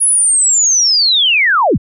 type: linear sweep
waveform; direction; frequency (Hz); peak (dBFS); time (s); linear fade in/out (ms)
sine; down; 10548 to 35.18; -8; 0-1.78; 20
effects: none